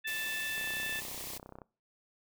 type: harmonic tone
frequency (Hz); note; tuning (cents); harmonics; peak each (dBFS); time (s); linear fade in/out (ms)
880; A5; 0; 2 / 3 / 4; -36 / -40 / -42; 0.04-1.01; 20
type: band-stop noise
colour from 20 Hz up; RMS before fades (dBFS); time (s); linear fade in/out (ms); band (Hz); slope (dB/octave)
white; -42; 0.07-1.38; 5; 1200 to 1700; 96
type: click train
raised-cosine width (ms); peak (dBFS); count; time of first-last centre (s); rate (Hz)
1; -33; 34; 0.58-1.618; 31.8
effects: noise-tail reverb RT60 0.4 s tail -23 dB re dry